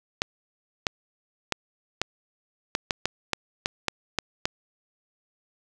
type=clicks; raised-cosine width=0.2 ms; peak=-6 dBFS; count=12; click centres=0.219 / 0.868 / 1.523 / 2.016 / 2.751 / 2.908 / 3.056 / 3.333 / 3.659 / 3.883 / 4.187 / 4.455 s; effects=none